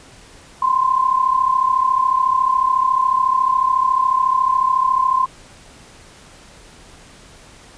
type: tone pair together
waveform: sine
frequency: 1016 / 1050 Hz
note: B5 / C6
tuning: +49 / +6 cents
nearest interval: minor second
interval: 57 cents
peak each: -18 / -15 dBFS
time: 0.62-5.26 s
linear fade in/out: 5 ms
effects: pink hiss -44 dBFS RMS until 7.77 s + resampled to 22050 Hz